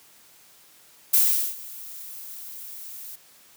violet noise with ADSR envelope, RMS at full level -17 dBFS, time 1.13-3.16 s, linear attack 10 ms, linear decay 410 ms, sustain -22 dB, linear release 12 ms, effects white hiss -54 dBFS RMS until 3.56 s + high-pass 100 Hz 12 dB/octave

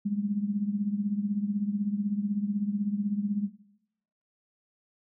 sine tone with tremolo, 204.1 Hz, G#3, 30 cents flat, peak -23 dBFS, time 0.05-3.48 s, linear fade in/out 10 ms, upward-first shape triangle, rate 16 Hz, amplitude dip 85%, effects noise-tail reverb RT60 0.8 s tail -17 dB re dry

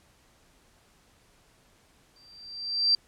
sine tone with exponential growth, 4699 Hz, D8, in tune, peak -17 dBFS, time 2.16-2.95 s, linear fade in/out 2 ms, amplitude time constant 170 ms, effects pink hiss -62 dBFS RMS until 3.07 s + low-pass 11000 Hz 12 dB/octave

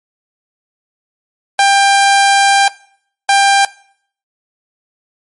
sawtooth tone bursts at uneven times, 794 Hz, G5, 22 cents sharp, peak -3 dBFS, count 2, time 1.59-2.68 / 3.29-3.65 s, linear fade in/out 2 ms, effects noise-tail reverb RT60 0.6 s tail -21 dB re dry + MP3 48 kbps

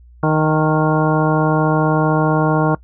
harmonic tone with a mistuned harmonic, 155.56 Hz, D#3, in tune, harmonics 1 / 2 / 3 / 4 / 5 / 6 / 7 / 9, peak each -16 / -19 / -21 / -22 / -23 / -24 / -24 / -26 dBFS, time 0.23-2.75 s, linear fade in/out 2 ms, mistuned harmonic 6, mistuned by -29 cents, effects noise-tail reverb RT60 0.1 s tail -22 dB re dry + added 60 Hz sine -41 dBFS peak until 2.83 s

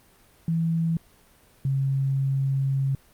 sine tone pair in turn, 164.81 / 135.87 Hz, E3 / C#3, 0 / -34 cents, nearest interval minor third, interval 334 cents, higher first, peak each -21 / -21 dBFS, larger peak neither, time 0.48-0.97 / 1.65-2.95 s, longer second, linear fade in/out 2 ms, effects pink hiss -57 dBFS RMS until 3.13 s + Opus 32 kbps

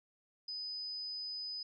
sine tone, 5000 Hz, D#8, 8 cents sharp, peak -39 dBFS, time 0.48-1.63 s, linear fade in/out 5 ms, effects none

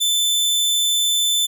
sawtooth tone, 3527 Hz, A7, 3 cents sharp, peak -13 dBFS, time 0-1.47 s, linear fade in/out 20 ms, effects none

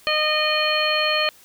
harmonic tone, 613 Hz, D#5, 26 cents flat, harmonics 1 / 2 / 3 / 4 / 5 / 7, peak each -24 / -26 / -27 / -24 / -25 / -26 dBFS, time 0.07-1.29 s, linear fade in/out 0 ms, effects white hiss -51 dBFS RMS until 1.44 s

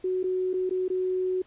sine tone with dropouts, 370 Hz, F#4, in tune, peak -24 dBFS, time 0.04-1.42 s, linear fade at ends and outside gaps 5 ms, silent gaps 0.231-0.239 / 0.533-0.538 / 0.695-0.708 / 0.882-0.9 s, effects pink hiss -59 dBFS RMS until 1.46 s + resampled to 8000 Hz

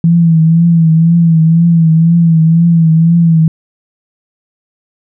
sine tone with vibrato, 165.1 Hz, E3, 3 cents sharp, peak -4 dBFS, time 0.04-3.48 s, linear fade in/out 2 ms, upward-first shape triangle, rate 2 Hz, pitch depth 64 cents each way, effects none

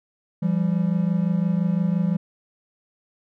triangle tone pair together, 170 / 195.83 Hz, F3 / G3, -46 / -1 cents, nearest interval major second, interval 245 cents, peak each -19 / -21 dBFS, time 0.42-2.17 s, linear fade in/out 10 ms, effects none

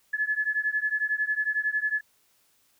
sine beating tone pair, 1710 / 1721 Hz, A6 / A6, -50 / -39 cents, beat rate 11 Hz, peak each -27 / -28 dBFS, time 0.13-2.01 s, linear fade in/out 10 ms, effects white hiss -66 dBFS RMS until 2.79 s

